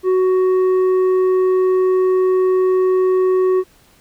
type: tone with tanh clipping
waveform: sine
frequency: 371.9 Hz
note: F#4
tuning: 9 cents sharp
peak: -13 dBFS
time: 0.03-3.64 s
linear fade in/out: 50 ms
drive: 6 dB
effects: pink hiss -52 dBFS RMS until 4 s